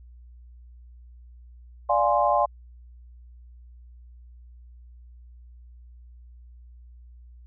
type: chord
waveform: sine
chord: D half-diminished seventh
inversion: none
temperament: equal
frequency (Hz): 587.3 / 698.5 / 830.6 / 1046.5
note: D5 / F5 / Ab5 / C6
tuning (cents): 0 / 0 / 0 / 0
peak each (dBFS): -24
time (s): 1.89-2.46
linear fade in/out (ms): 10
effects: added 60 Hz sine -45 dBFS peak until 7.46 s